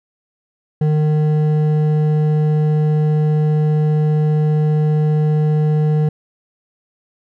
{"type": "tone with hard clipping", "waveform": "sine", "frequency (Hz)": 152.5, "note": "D#3", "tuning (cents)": -34, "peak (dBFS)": -14, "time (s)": [0.81, 6.09], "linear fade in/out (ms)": 5, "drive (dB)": 8, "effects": []}